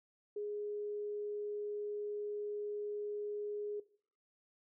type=tone; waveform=sine; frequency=415.3 Hz; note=G#4; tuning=in tune; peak=-37 dBFS; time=0.36-3.8 s; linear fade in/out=5 ms; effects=noise-tail reverb RT60 0.5 s tail -18 dB re dry